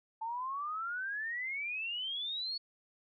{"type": "exponential sweep", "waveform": "sine", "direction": "up", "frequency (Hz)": [880, 4435], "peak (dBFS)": -35, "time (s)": [0.21, 2.58], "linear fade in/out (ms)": 10, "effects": []}